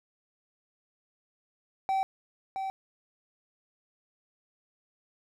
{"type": "tone with echo", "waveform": "triangle", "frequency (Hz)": 771, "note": "G5", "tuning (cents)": -29, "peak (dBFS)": -23, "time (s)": [1.89, 2.03], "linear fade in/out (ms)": 0, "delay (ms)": 670, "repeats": 1, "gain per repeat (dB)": -6, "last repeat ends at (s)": 2.7, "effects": []}